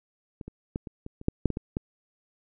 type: clicks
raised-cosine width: 3 ms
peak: -25 / -26 / -17 / -25 / -25 / -29 / -10 / -8 / -17 / -18 / -15 dBFS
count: 11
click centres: 0.412 / 0.48 / 0.759 / 0.872 / 1.064 / 1.214 / 1.284 / 1.457 / 1.503 / 1.571 / 1.769 s
effects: none